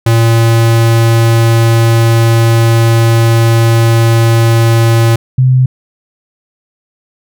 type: tone pair in turn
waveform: square / sine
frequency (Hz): 114.8 / 128.86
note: A#2 / C3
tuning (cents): -26 / -26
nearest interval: major second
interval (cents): 200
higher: second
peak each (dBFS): -6 / -4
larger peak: second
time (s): 0.06-5.16 / 5.38-5.66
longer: first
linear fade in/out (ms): 5
effects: none